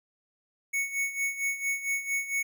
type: tone with tremolo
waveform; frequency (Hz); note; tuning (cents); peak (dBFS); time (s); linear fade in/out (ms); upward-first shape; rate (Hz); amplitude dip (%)
square; 2217; C#7; 0; -26; 0.73-2.43; 10; sine; 4.4; 75
effects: none